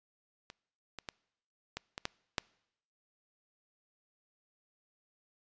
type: clicks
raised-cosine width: 0.2 ms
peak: -29 / -24 / -21 / -20 / -21 / -15 / -12 dBFS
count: 7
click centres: 0.501 / 0.987 / 1.088 / 1.77 / 1.979 / 2.054 / 2.382 s
effects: noise-tail reverb RT60 0.8 s tail -25 dB re dry + resampled to 16000 Hz

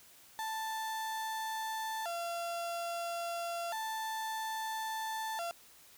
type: tone with vibrato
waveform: 35% pulse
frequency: 777 Hz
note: G5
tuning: 16 cents flat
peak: -34 dBFS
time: 0.39-5.51 s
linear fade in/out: 0 ms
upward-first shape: square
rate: 0.3 Hz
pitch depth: 220 cents each way
effects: white hiss -59 dBFS RMS until 5.97 s

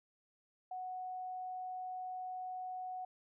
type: tone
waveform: sine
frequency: 739 Hz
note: F#5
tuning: 2 cents flat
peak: -40 dBFS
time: 0.71-3.05 s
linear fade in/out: 5 ms
effects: none

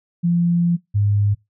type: tone pair in turn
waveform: sine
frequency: 172.3 / 102.45 Hz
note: F3 / G#2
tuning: -23 / -23 cents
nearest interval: major sixth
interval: 900 cents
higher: first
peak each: -14 dBFS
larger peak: neither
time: 0.23-0.77 / 0.94-1.35 s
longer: first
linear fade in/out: 20 ms
effects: noise-tail reverb RT60 0.2 s tail -23 dB re dry

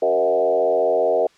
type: tone with frequency modulation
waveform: sine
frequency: 554.4 Hz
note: C#5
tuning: in tune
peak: -15 dBFS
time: 0.02-1.27 s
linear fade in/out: 5 ms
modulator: 85 Hz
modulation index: 1.8
effects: white hiss -55 dBFS RMS until 1.37 s + low-pass 5000 Hz 12 dB/octave

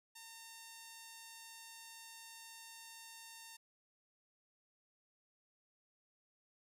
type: tone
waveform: 5% pulse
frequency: 911 Hz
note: A#5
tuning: 40 cents flat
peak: -40 dBFS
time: 0.15-3.57 s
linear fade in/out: 10 ms
effects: none

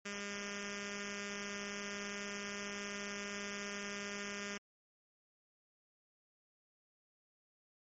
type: tone with notch filter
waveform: 5% pulse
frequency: 202.5 Hz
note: G#3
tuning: 43 cents flat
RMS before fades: -43 dBFS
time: 0.05-4.58 s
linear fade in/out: 10 ms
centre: 860 Hz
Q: 0.81
effects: MP3 32 kbps

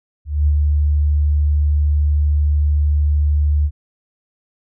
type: tone with ADSR envelope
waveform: sine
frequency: 73.9 Hz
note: D2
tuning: 11 cents sharp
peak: -10 dBFS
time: 0.25-3.71 s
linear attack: 220 ms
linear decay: 55 ms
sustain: -2 dB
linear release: 59 ms
effects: none

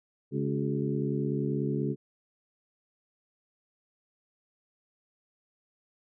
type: harmonic tone with a mistuned harmonic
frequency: 70.3 Hz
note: C#2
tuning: 25 cents sharp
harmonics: 2 / 3 / 4 / 5 / 6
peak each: -31 / -33 / -34 / -35 / -36 dBFS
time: 0.31-1.96 s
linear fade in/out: 50 ms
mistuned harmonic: 5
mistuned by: +67 cents
effects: none

